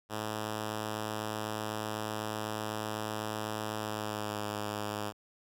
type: tone with pitch glide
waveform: 5% pulse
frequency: 108 to 104.86 Hz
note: A2 to G#2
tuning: -32 to +17 cents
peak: -23 dBFS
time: 0.09-5.13 s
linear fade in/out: 50 ms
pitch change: -51 cents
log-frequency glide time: 3.72-4.39 s
effects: none